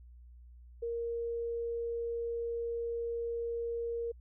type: tone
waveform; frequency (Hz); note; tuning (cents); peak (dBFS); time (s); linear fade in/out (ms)
sine; 467; A#4; +3; -33; 0.82-4.12; 10
effects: added 60 Hz sine -51 dBFS peak until 4.2 s